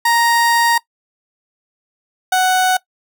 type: tone pair in turn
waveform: 30% pulse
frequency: 935 / 742.8 Hz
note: A#5 / F#5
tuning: +5 / +7 cents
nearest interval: major third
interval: 398 cents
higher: first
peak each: -9 dBFS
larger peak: neither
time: 0.05-0.78 / 2.32-2.77 s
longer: first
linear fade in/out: 5 ms
effects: noise-tail reverb RT60 0.1 s tail -20 dB re dry